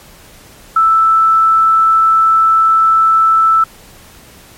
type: tone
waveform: sine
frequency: 1320 Hz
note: E6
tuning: 2 cents sharp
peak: -6 dBFS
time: 0.76-3.64 s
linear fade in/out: 5 ms
effects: pink hiss -40 dBFS RMS until 4.57 s + MP3 64 kbps

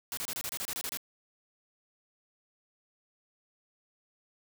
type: noise bursts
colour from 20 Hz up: white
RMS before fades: -36 dBFS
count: 11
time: 0.12-0.972 s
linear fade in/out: 0 ms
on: 52 ms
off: 28 ms
effects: none

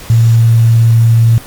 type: tone with quantisation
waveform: sine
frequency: 114.9 Hz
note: A#2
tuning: 25 cents flat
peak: -4 dBFS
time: 0.1-1.38 s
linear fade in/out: 0 ms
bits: 5
effects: pink hiss -31 dBFS RMS until 1.46 s + Opus 48 kbps

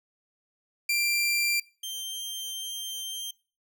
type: tone pair in turn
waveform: sawtooth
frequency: 2369 / 3151 Hz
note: D7 / G7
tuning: +14 / +8 cents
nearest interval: perfect fourth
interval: 494 cents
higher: second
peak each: -20 / -30 dBFS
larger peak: first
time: 0.89-1.6 / 1.83-3.31 s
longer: second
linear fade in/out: 5 ms
effects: noise-tail reverb RT60 0.4 s tail -23 dB re dry

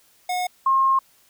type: tone pair in turn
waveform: square / sine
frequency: 726 / 1070.4 Hz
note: F#5 / C6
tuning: -33 / +39 cents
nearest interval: perfect fifth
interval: 672 cents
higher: second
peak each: -23 / -15 dBFS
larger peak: second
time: 0.29-0.47 / 0.66-0.99 s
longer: second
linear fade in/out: 5 ms
effects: white hiss -58 dBFS RMS until 1.29 s

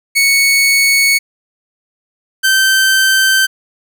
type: tone pair in turn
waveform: sawtooth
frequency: 2217 / 1550.5 Hz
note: C#7 / G6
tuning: 0 / -19 cents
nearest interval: tritone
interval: 619 cents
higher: first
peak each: -5 dBFS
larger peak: neither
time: 0.15-1.19 / 2.43-3.47 s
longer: neither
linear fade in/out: 20 ms
effects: none

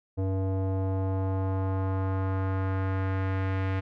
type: tone with low-pass filter sweep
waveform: square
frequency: 95.4 Hz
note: G2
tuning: 47 cents flat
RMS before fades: -28 dBFS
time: 0.17-3.81 s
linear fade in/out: 20 ms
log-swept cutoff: 550 to 2200 Hz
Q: 1.5
effects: none

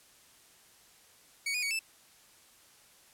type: tone with pitch steps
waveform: sawtooth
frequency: 2241 / 2462 / 2245 / 2640 Hz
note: C#7 / D#7 / C#7 / E7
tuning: +18 / -19 / +21 / +2 cents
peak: -27 dBFS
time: 1.46-1.792 s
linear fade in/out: 5 ms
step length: 83 ms
effects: white hiss -60 dBFS RMS until 3.13 s + low-pass 12000 Hz 12 dB/octave

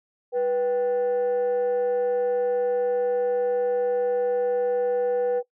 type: tone pair together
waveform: sine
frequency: 490.2 / 778.1 Hz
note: B4 / G5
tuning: -13 / -13 cents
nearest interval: minor sixth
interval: 800 cents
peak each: -19 / -30 dBFS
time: 0.32-5.43 s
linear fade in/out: 50 ms
effects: noise-tail reverb RT60 0.1 s tail -19 dB re dry + tanh soft clip ceiling -18 dBFS

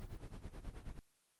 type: noise with tremolo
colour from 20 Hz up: brown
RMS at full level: -45 dBFS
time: 0-0.99 s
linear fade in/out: 0 ms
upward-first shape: sine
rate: 9.3 Hz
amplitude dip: 80%
effects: white hiss -75 dBFS RMS until 1.39 s + Opus 24 kbps

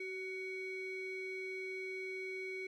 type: ring-modulated tone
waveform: triangle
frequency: 932.3 Hz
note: A#5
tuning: in tune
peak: -35 dBFS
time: 0-2.67 s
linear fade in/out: 5 ms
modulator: 1310 Hz
effects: none

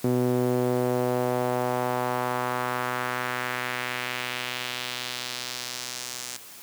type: tone with band-pass filter sweep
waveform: sawtooth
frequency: 124.4 Hz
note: B2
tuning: 13 cents sharp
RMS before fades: -28 dBFS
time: 0.04-6.37 s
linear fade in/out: 0 ms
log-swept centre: 320 to 7300 Hz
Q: 1.4
effects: white hiss -45 dBFS RMS until 6.62 s + high-pass 80 Hz 12 dB/octave

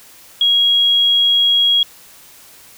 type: tone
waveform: sine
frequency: 3300 Hz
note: G#7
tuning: 12 cents flat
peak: -10 dBFS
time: 0.41-1.83 s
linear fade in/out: 2 ms
effects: white hiss -43 dBFS RMS until 2.77 s

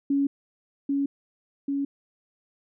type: tone with echo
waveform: sine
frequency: 279.4 Hz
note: C#4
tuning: 14 cents sharp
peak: -20 dBFS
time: 0.1-0.27 s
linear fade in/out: 5 ms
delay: 790 ms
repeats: 2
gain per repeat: -2 dB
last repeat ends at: 1.85 s
effects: none

